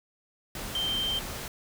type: tone in noise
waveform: sine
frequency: 3136 Hz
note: G7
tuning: in tune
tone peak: -27 dBFS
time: 0.75-1.19 s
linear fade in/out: 2 ms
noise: pink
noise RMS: -37 dBFS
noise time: 0.55-1.48 s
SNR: +7 dB
effects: none